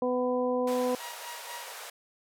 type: harmonic tone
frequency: 250 Hz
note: B3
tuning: 21 cents sharp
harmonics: 1 / 2 / 3 / 4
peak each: -31 / -27 / -37 / -36 dBFS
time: 0.02-0.95 s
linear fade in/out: 2 ms
type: band-pass noise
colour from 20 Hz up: pink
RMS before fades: -43 dBFS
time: 0.67-1.9 s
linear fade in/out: 5 ms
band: 490 to 15000 Hz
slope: 48 dB/octave
type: tone with tremolo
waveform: sawtooth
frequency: 953 Hz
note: A#5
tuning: 38 cents sharp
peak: -35 dBFS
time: 1-1.72 s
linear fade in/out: 2 ms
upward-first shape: triangle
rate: 4.1 Hz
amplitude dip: 85%
effects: none